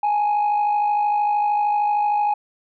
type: tone pair together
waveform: sine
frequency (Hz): 830.6 / 883.7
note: G#5 / A5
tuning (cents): 0 / +7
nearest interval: minor second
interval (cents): 107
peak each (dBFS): -15 / -26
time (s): 0.03-2.34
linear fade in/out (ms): 5
effects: tanh soft clip ceiling -15 dBFS